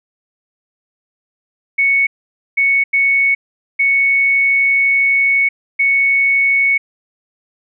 sine tone bursts at uneven times, 2217 Hz, C#7, in tune, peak -10 dBFS, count 5, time 1.78-2.07 / 2.57-2.84 / 2.93-3.35 / 3.79-5.49 / 5.79-6.78 s, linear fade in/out 10 ms, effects none

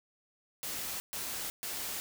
white noise bursts, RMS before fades -38 dBFS, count 3, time 0.63-2 s, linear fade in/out 0 ms, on 370 ms, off 130 ms, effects none

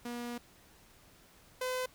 sawtooth tone pair in turn, 240.1 / 508.8 Hz, B3 / C5, -49 / -48 cents, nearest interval octave + minor second, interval 1301 cents, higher second, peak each -34 / -29 dBFS, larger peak second, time 0.05-0.38 / 1.61-1.86 s, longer first, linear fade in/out 5 ms, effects pink hiss -61 dBFS RMS until 1.94 s

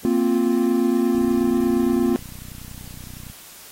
triangle chord, Bb suspended second, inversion none, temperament equal, 233.1 / 261.6 / 349.2 Hz, Bb3 / C4 / F4, 0 / 0 / 0 cents, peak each -19 dBFS, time 0.05-2.16 s, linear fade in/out 0 ms
click train, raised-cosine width 5 ms, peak -27 dBFS, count 67, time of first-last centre 1.15-3.3 s, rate 30.7 Hz
effects white hiss -43 dBFS RMS until 3.71 s + AAC 48 kbps

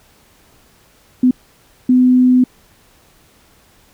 sine tone bursts at uneven times, 252.3 Hz, B3, 37 cents sharp, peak -7 dBFS, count 2, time 1.23-1.31 / 1.89-2.44 s, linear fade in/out 5 ms, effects pink hiss -51 dBFS RMS until 3.93 s

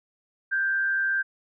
sine tone with frequency modulation, 1573 Hz, G6, 6 cents sharp, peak -22 dBFS, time 0.51-1.23 s, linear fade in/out 20 ms, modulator 103 Hz, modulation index 0.4, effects none

